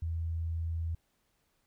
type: tone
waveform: sine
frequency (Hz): 82.41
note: E2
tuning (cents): 0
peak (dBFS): -31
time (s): 0.02-0.95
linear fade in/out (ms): 5
effects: pink hiss -75 dBFS RMS until 1.66 s